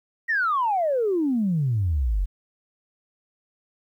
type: exponential sweep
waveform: sine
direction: down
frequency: 1919 to 42.11 Hz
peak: -19 dBFS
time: 0.28-2.26 s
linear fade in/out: 20 ms
effects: tanh soft clip ceiling -15 dBFS + 10-bit